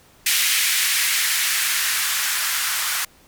violet noise with band-pass filter sweep, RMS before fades -21 dBFS, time 0.26-3.05 s, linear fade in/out 5 ms, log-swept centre 2200 to 1300 Hz, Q 1.8, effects pink hiss -53 dBFS RMS until 3.27 s

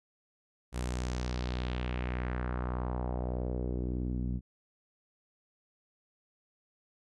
sawtooth tone with low-pass filter sweep, 61.74 Hz, B1, in tune, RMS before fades -34 dBFS, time 0.72-4.41 s, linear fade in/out 50 ms, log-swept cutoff 9700 to 200 Hz, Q 2, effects none

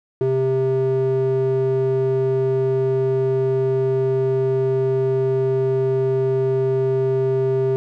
square tone with band-pass filter, 131.8 Hz, C3, 13 cents sharp, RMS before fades -19 dBFS, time 0.21-7.76 s, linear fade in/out 0 ms, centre 330 Hz, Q 7.9, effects none

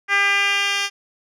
10% pulse tone with band-pass filter sweep, 400.4 Hz, G4, 37 cents sharp, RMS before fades -19 dBFS, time 0.08-0.9 s, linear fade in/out 50 ms, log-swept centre 1900 to 3900 Hz, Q 2.1, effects none

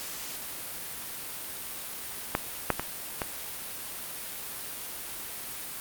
clicks, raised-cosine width 0.5 ms, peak -9 / -7 / -14 / -13 dBFS, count 4, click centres 2.351 / 2.703 / 2.796 / 3.218 s, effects white hiss -38 dBFS RMS until 5.8 s + Opus 48 kbps

